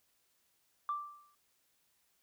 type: tone with exponential decay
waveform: sine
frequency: 1174.7 Hz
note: D6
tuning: in tune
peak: -30 dBFS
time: 0.89-1.35 s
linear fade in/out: 1 ms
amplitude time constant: 100 ms
effects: tanh soft clip ceiling -26 dBFS + white hiss -75 dBFS RMS until 2.22 s